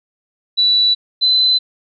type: tone pair in turn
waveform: sine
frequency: 3951 / 4032 Hz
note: B7 / B7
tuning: 0 / +35 cents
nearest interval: unison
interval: 35 cents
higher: second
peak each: -10 dBFS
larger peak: neither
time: 0.57-0.95 / 1.21-1.59 s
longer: neither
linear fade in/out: 20 ms
effects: none